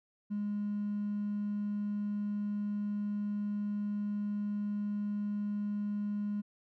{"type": "tone with hard clipping", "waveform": "triangle", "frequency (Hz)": 206.4, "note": "G#3", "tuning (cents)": -10, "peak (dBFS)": -32, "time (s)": [0.3, 6.42], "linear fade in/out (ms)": 20, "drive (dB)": 3, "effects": []}